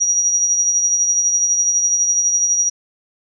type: tone with tremolo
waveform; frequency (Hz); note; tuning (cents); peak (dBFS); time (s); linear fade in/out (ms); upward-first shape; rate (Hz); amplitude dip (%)
sine; 5760; F#8; -47; -11; 0-2.7; 20; triangle; 12; 50
effects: none